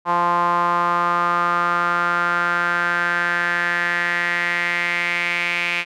sawtooth tone with band-pass filter sweep, 173.8 Hz, F3, 8 cents flat, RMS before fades -20 dBFS, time 0.05-5.85 s, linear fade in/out 50 ms, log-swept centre 990 to 2400 Hz, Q 5.1, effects none

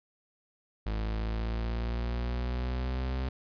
40% pulse linear sweep, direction up, 52.9 to 65.41 Hz, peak -29 dBFS, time 0.86-3.29 s, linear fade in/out 5 ms, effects resampled to 11025 Hz

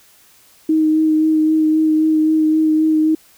sine tone with vibrato, 312.9 Hz, D#4, 10 cents sharp, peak -11 dBFS, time 0.69-3.15 s, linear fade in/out 5 ms, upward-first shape sine, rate 3.8 Hz, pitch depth 15 cents each way, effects white hiss -50 dBFS RMS until 3.37 s

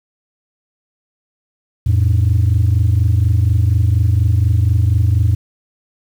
sine tone pair together, 86.04 / 110.2 Hz, F2 / A2, -25 / +3 cents, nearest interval major third, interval 428 cents, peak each -11 dBFS, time 1.86-5.35 s, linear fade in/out 10 ms, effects tanh soft clip ceiling -7 dBFS + 7-bit

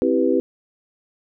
sine chord, C major seventh, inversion none, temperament equal with one note detuned, 263.6 / 329.6 / 392 / 493.9 Hz, C4 / E4 / G4 / B4, +13 / 0 / 0 / 0 cents, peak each -21 dBFS, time 0.02-0.4 s, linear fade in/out 0 ms, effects none

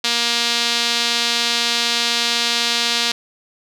sawtooth tone with band-pass filter, 235.9 Hz, A#3, 21 cents sharp, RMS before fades -19 dBFS, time 0.04-3.12 s, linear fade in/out 5 ms, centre 4100 Hz, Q 2, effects none

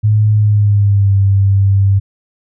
sine tone with pitch glide, 106.6 to 98.32 Hz, G#2 to G2, +46 to +6 cents, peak -7 dBFS, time 0.03-2 s, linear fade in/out 20 ms, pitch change -140 cents, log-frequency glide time 0.32-1.15 s, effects none

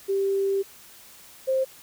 sine tone pair in turn, 392 / 527.2 Hz, G4 / C5, 0 / +13 cents, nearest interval perfect fourth, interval 513 cents, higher second, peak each -21 / -20 dBFS, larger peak second, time 0.08-0.63 / 1.47-1.65 s, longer first, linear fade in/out 20 ms, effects white hiss -49 dBFS RMS until 1.82 s

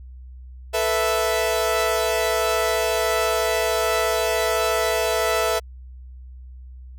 sawtooth chord, A suspended second, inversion none, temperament equal, 440 / 493.9 / 659.3 Hz, A4 / B4 / E5, 0 / 0 / 0 cents, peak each -21 / -22 / -18 dBFS, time 0.73-5.6 s, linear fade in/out 20 ms, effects added 63 Hz sine -37 dBFS peak until 6.98 s

